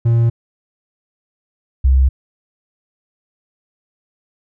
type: tone pair in turn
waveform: triangle / sine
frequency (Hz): 116.54 / 65.8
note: A#2 / C2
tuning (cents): 0 / +10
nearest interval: minor seventh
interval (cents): 990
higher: first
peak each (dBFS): -8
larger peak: neither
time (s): 0.05-0.3 / 1.84-2.09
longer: neither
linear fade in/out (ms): 10
effects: none